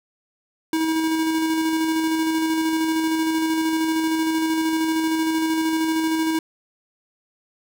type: tone with tremolo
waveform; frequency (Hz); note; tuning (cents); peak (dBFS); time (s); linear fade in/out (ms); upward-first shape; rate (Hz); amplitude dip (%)
square; 320.5; E4; -49; -19; 0.73-6.39; 2; square; 13; 25
effects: none